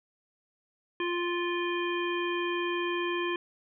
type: harmonic tone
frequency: 349.2 Hz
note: F4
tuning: in tune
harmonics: 1 / 3 / 5 / 7 / 9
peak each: -30 / -35 / -37 / -38 / -40 dBFS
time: 1-3.36 s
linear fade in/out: 2 ms
effects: none